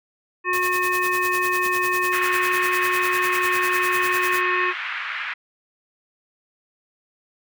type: harmonic tone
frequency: 362.8 Hz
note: F#4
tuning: 34 cents flat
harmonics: 1 / 3 / 5 / 7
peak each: -27 / -23 / -24 / -26 dBFS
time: 0.44-4.74 s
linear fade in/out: 50 ms
type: noise with tremolo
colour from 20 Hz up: white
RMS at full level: -30 dBFS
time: 0.53-4.41 s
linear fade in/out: 2 ms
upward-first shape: sine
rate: 10 Hz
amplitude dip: 90%
type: band-pass noise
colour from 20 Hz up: pink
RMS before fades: -29 dBFS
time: 2.12-5.34 s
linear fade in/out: 10 ms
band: 1400 to 2500 Hz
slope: 24 dB/octave
effects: none